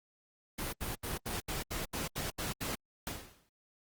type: noise bursts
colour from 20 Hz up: pink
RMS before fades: -37 dBFS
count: 10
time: 0.58-2.755 s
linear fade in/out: 10 ms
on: 150 ms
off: 75 ms
type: noise with exponential decay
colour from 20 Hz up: pink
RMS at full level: -36 dBFS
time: 3.07-3.49 s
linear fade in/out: 1 ms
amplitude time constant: 90 ms
effects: Opus 32 kbps